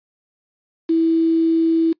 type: tone with quantisation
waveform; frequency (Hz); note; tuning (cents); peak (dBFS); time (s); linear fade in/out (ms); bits
sine; 327.4; E4; -12; -13; 0.89-1.93; 10; 6
effects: noise-tail reverb RT60 0.1 s tail -23 dB re dry + resampled to 11025 Hz